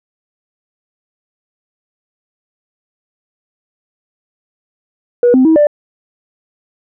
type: tone with pitch steps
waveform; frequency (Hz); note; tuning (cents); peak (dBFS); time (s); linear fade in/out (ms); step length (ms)
sine; 484 / 258.4 / 320.5 / 590; B4 / C4 / E4 / D5; -35 / -21 / -49 / +8; -4; 5.23-5.67; 2; 110
effects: tanh soft clip ceiling -2 dBFS